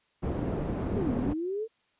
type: low-pass noise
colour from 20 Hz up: white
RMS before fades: -31 dBFS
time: 0.22-1.34 s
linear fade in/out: 20 ms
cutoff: 330 Hz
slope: 12 dB/octave
type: linear two-way sweep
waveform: sine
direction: down then up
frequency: 458 to 217.1 to 458 Hz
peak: -29 dBFS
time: 0.94-1.68 s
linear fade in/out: 50 ms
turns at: 1.14 s
effects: white hiss -70 dBFS RMS until 1.99 s + resampled to 8000 Hz